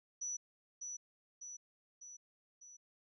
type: tone with echo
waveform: sine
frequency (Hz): 5920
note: F#8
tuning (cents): 0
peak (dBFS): -38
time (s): 0.21-0.37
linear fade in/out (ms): 10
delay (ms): 600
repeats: 4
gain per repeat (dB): -4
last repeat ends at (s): 2.77
effects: none